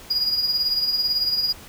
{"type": "tone with tremolo", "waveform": "triangle", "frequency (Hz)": 4881, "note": "D#8", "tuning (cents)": -34, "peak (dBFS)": -16, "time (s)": [0.1, 1.53], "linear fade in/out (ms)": 10, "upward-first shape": "sine", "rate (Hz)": 18, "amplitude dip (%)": 55, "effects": ["pink hiss -43 dBFS RMS until 1.68 s"]}